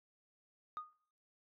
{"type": "tone with exponential decay", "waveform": "sine", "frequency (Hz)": 1234, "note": "D#6", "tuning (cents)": -15, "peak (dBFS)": -35, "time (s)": [0.77, 0.93], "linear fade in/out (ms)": 0, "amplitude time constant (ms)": 34, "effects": ["noise-tail reverb RT60 0.6 s tail -23 dB re dry", "tanh soft clip ceiling -36 dBFS"]}